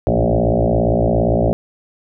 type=tone with frequency modulation; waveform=sine; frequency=233.6 Hz; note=A#3; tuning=4 cents sharp; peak=-12 dBFS; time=0.07-1.53 s; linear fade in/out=0 ms; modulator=57.5 Hz; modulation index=7.6; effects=none